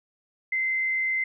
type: tone with frequency modulation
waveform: sine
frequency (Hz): 2069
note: C7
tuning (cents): -20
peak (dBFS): -23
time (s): 0.52-1.24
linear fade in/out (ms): 5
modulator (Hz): 67.4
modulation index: 0.32
effects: none